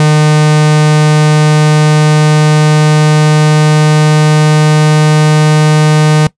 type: tone with pitch glide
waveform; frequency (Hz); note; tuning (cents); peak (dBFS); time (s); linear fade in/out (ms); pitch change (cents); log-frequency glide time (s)
45% pulse; 152.2 to 153.17; D#3 to D#3; -38 to -27; -4; 0-6.27; 2; +11; 1.13-5.68
effects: noise-tail reverb RT60 0.1 s tail -20 dB re dry + resampled to 22050 Hz